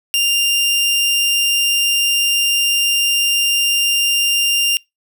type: tone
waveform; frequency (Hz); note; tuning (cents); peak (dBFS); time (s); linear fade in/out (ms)
sawtooth; 2794; F7; 0; -10; 0.14-4.77; 0
effects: noise-tail reverb RT60 0.2 s tail -26 dB re dry